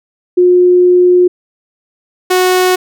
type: tone pair in turn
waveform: sine / sawtooth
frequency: 359 / 367.4 Hz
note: F4 / F#4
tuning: +48 / -12 cents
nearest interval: unison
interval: 40 cents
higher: second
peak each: -4 dBFS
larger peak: neither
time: 0.37-1.28 / 2.3-2.76 s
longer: first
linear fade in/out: 10 ms
effects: none